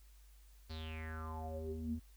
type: tone with low-pass filter sweep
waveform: square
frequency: 79.6 Hz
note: D#2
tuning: 40 cents sharp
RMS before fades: -43 dBFS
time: 0.69-2 s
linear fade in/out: 20 ms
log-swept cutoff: 4600 to 190 Hz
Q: 7.8
effects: added 50 Hz sine -58 dBFS peak until 2.16 s + white hiss -70 dBFS RMS until 2.16 s